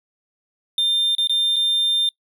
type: tone with dropouts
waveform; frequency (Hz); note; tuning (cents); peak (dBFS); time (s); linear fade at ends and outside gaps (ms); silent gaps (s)
triangle; 3600; A7; +39; -15; 0.78-2.09; 2; 1.151-1.182 / 1.273-1.295 / 1.56-1.564
effects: noise-tail reverb RT60 0.1 s tail -24 dB re dry